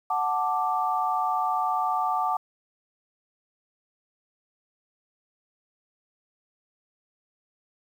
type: chord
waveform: sine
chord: D major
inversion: first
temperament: equal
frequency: 740 / 880 / 1174.7 Hz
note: F#5 / A5 / D6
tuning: 0 / 0 / 0 cents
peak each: -27 / -28 / -27 dBFS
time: 0.1-2.37 s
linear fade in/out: 5 ms
effects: 9-bit